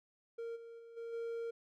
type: tone with level steps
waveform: triangle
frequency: 462.8 Hz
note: A#4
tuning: 13 cents flat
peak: -38 / -47 / -50 / -40 / -36 dBFS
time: 0.38-1.51 s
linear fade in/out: 10 ms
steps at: 0.55 / 0.78 / 0.96 / 1.12 s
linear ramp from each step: 20 ms
effects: none